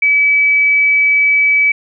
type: tone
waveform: sine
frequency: 2291 Hz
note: D7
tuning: 44 cents flat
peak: -8 dBFS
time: 0.02-1.72 s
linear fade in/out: 5 ms
effects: none